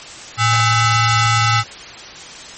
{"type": "ring-modulated tone", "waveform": "sawtooth", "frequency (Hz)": 707, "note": "F5", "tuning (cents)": 21, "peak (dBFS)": -5, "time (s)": [0.37, 1.64], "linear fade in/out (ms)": 50, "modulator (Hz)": 594, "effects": ["white hiss -34 dBFS RMS until 2.57 s", "MP3 32 kbps"]}